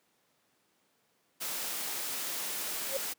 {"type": "noise", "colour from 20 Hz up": "white", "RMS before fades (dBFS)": -36, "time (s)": [1.4, 3.14], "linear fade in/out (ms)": 20}
{"type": "tone with exponential growth", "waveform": "sine", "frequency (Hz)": 543, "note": "C#5", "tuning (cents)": -36, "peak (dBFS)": -27, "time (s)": [2.84, 2.97], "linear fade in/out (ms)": 5, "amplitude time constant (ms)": 27}
{"effects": ["pink hiss -72 dBFS RMS until 3.18 s", "high-pass 200 Hz 12 dB/octave"]}